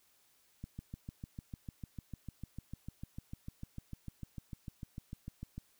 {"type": "click train", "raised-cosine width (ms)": 5, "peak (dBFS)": -30, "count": 34, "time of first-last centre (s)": [0.64, 5.58], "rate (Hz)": 6.68, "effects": ["white hiss -70 dBFS RMS until 5.79 s"]}